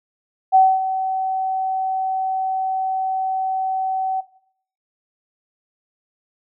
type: tone with ADSR envelope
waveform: sine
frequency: 760 Hz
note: F#5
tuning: 46 cents sharp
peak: -8 dBFS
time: 0.52-4.21 s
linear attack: 30 ms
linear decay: 240 ms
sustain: -12 dB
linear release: 13 ms
effects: noise-tail reverb RT60 0.6 s tail -17 dB re dry